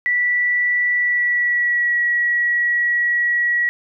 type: tone with pitch glide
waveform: sine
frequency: 1960 to 1921.9 Hz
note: B6 to B6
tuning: -14 to -48 cents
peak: -15 dBFS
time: 0.06-3.69 s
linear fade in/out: 0 ms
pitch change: -34 cents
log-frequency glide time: 0.95-2 s
effects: none